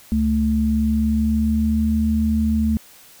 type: tone pair together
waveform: sine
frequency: 73.42 / 220 Hz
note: D2 / A3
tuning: 0 / 0 cents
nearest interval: octave + perfect fifth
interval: 1900 cents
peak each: -21 / -17 dBFS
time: 0.12-2.77 s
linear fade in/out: 0 ms
effects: white hiss -47 dBFS RMS until 3.2 s